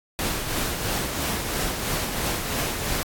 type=noise with tremolo; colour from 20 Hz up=pink; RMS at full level=-25 dBFS; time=0.19-3.03 s; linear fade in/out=0 ms; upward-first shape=triangle; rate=3 Hz; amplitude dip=45%; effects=AAC 64 kbps